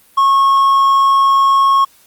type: tone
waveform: triangle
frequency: 1093 Hz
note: C#6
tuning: 25 cents flat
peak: -6 dBFS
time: 0.17-1.85 s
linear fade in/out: 10 ms
effects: white hiss -49 dBFS RMS until 2.06 s + Opus 32 kbps